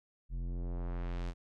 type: tone with low-pass filter sweep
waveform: square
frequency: 43.65 Hz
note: F1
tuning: in tune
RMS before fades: -37 dBFS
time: 0.29-1.34 s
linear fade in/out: 50 ms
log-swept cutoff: 130 to 7200 Hz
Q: 0.79
effects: none